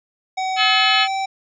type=tone with pitch glide; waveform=square; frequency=755 to 773.5 Hz; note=F#5 to G5; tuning=+35 to -23 cents; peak=-21 dBFS; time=0.37-1.26 s; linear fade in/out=10 ms; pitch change=+42 cents; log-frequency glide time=0.67-1.11 s
type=harmonic tone; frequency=428.7 Hz; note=A4; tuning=45 cents flat; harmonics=3 / 4 / 5 / 6 / 7 / 8 / 9 / 10; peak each=-22 / -23 / -24 / -22 / -20 / -24 / -25 / -23 dBFS; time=0.56-1.08 s; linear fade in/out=50 ms
effects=resampled to 16000 Hz